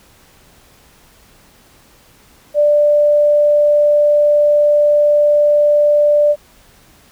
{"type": "tone", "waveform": "sine", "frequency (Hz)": 590, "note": "D5", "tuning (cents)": 8, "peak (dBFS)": -8, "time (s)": [2.54, 6.36], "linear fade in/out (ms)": 50, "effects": ["pink hiss -48 dBFS RMS until 7.11 s"]}